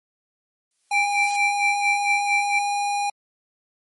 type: noise with exponential growth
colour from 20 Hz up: blue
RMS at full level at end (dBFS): -31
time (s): 0.71-1.36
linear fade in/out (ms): 1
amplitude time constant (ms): 140
type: tone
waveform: square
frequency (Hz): 814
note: G#5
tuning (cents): -35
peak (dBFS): -22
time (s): 0.91-3.1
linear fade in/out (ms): 5
type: tone with tremolo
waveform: sine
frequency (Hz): 2349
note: D7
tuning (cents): 0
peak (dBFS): -17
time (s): 0.93-2.59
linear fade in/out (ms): 5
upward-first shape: sine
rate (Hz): 4.4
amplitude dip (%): 100
effects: MP3 48 kbps